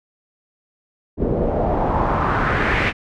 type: noise with low-pass filter sweep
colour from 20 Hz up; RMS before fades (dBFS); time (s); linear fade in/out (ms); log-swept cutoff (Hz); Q
pink; -19; 1.17-2.93; 50; 410 to 2400; 2.6
effects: none